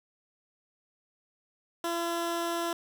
15% pulse tone, 339.3 Hz, F4, 50 cents flat, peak -23 dBFS, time 1.84-2.73 s, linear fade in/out 2 ms, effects none

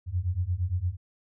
sine beating tone pair, 85.3 / 94 Hz, F2 / F#2, -40 / +28 cents, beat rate 8.7 Hz, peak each -29 / -28 dBFS, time 0.06-0.97 s, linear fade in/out 50 ms, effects none

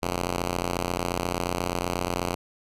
5% pulse ring-modulated tone, 88.3 Hz, F2, 20 cents sharp, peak -12 dBFS, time 0.02-2.35 s, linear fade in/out 10 ms, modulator 27 Hz, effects resampled to 32000 Hz

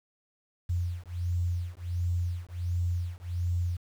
sine beating tone pair, 87 / 88.4 Hz, F2 / F2, -6 / +22 cents, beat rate 1.4 Hz, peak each -31 dBFS, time 0.69-3.77 s, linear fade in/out 10 ms, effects 9-bit

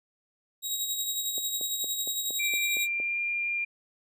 15% pulse tone with tremolo, 3812 Hz, A#7, 38 cents sharp, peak -20 dBFS, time 0.62-2.88 s, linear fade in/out 50 ms, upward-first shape sine, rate 11 Hz, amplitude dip 45%
click train, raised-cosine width 2 ms, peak -24 dBFS, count 8, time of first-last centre 1.38-3 s, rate 4.32 Hz
sine tone with pitch glide, 2351 to 2398 Hz, D7 to D7, +1 to +36 cents, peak -27 dBFS, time 2.39-3.65 s, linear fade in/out 10 ms, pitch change +35 cents, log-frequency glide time 2.52-3.2 s
effects high-pass 400 Hz 12 dB/octave

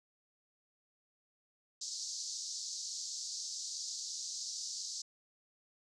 white band-pass noise, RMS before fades -42 dBFS, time 1.81-5.02 s, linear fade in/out 5 ms, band 4300 to 7000 Hz, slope 48 dB/octave, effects none

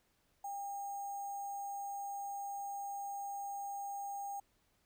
sine tone with sample-and-hold, 800 Hz, G5, 35 cents sharp, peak -39 dBFS, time 0.44-4.4 s, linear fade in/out 5 ms, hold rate 7350 Hz, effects pink hiss -75 dBFS RMS until 4.85 s

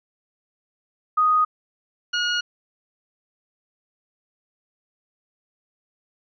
sine / 20% pulse tone pair in turn, 1244.5 / 1441.7 Hz, D#6 / F#6, 0 / -45 cents, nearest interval minor third, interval 255 cents, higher second, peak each -15 / -16 dBFS, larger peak first, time 1.17-1.45 / 2.13-2.41 s, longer neither, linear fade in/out 10 ms, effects resampled to 16000 Hz

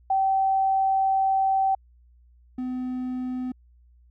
sine / triangle tone pair in turn, 772 / 253.5 Hz, G5 / B3, -27 / +45 cents, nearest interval octave + perfect fifth, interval 1928 cents, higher first, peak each -19 / -25 dBFS, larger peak first, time 0.1-1.75 / 2.58-3.52 s, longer first, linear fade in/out 5 ms, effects added 60 Hz sine -53 dBFS peak until 4.1 s

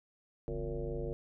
sine tone with frequency modulation, 250 Hz, B3, 21 cents sharp, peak -34 dBFS, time 0.48-1.13 s, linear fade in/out 0 ms, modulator 105 Hz, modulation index 2.8, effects none

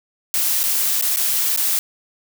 blue noise with dropouts, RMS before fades -19 dBFS, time 0.34-1.79 s, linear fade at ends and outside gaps 0 ms, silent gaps 0.631-0.638 / 1.012-1.024 / 1.161-1.17 / 1.562-1.574 s, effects none

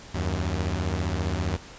sawtooth beating tone pair, 78.2 / 93.2 Hz, D#2 / F#2, +9 / +13 cents, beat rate 15 Hz, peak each -24 dBFS, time 0.14-1.57 s, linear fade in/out 10 ms, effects pink hiss -45 dBFS RMS until 1.78 s + resampled to 16000 Hz

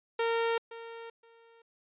sawtooth tone with echo, 460.1 Hz, A#4, 23 cents flat, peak -23 dBFS, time 0.19-0.58 s, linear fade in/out 5 ms, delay 520 ms, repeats 2, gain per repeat -15 dB, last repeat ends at 1.62 s, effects resampled to 8000 Hz

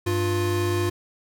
square tone pair together, 98.61 / 351.4 Hz, G2 / F4, +11 / +11 cents, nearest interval octave + minor seventh, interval 2200 cents, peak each -25 dBFS, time 0.06-0.9 s, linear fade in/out 10 ms, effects none

